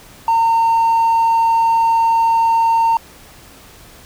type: tone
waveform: triangle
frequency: 913 Hz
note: A#5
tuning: 36 cents flat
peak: -8 dBFS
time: 0.28-2.97 s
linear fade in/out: 2 ms
effects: tanh soft clip ceiling -6 dBFS + pink hiss -42 dBFS RMS until 4.05 s